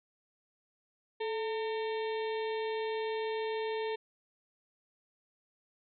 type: harmonic tone with a mistuned harmonic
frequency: 453.4 Hz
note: A#4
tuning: 48 cents flat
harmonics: 1 / 2 / 4 / 5 / 6 / 7 / 8 / 9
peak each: -33 / -40 / -46 / -48 / -51 / -52 / -49 / -55 dBFS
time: 1.2-3.96 s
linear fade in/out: 10 ms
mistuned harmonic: 1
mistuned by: -64 cents
effects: none